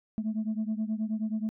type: beating tone pair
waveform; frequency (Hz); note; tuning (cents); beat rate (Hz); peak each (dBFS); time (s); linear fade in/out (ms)
sine; 214.3 / 223.7; A3 / A3; -45 / +29; 9.4; -29 / -31; 0.18-1.49; 0
effects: tanh soft clip ceiling -24 dBFS